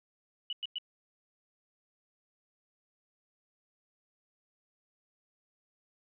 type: tone bursts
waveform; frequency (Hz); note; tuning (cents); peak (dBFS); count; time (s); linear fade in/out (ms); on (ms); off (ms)
sine; 2949; F#7; -6; -33; 3; 0.5-0.784; 2; 28; 100
effects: none